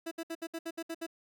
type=tone bursts; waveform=30% pulse; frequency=329.6 Hz; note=E4; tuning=in tune; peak=-33 dBFS; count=9; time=0.06-1.066 s; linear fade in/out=10 ms; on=54 ms; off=65 ms; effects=none